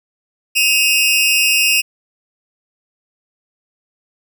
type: tone pair together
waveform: sawtooth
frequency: 2539 / 2783 Hz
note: D#7 / F7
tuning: +34 / -7 cents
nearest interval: major second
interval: 159 cents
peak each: -11 dBFS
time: 0.55-1.82 s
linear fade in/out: 20 ms
effects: none